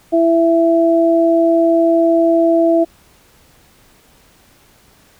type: tone pair together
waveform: sine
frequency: 332.5 / 665 Hz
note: E4 / E5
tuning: +15 / +15 cents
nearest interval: octave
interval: 1200 cents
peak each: -12 dBFS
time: 0.12-2.85 s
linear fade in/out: 20 ms
effects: pink hiss -50 dBFS RMS until 5.19 s